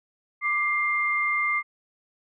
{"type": "tone pair together", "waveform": "sine", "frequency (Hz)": [1181.7, 2100], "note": ["D6", "C7"], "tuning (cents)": [10, 6], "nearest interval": "minor seventh", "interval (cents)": 996, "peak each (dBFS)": [-27, -23], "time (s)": [0.41, 1.63], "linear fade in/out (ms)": 50, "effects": []}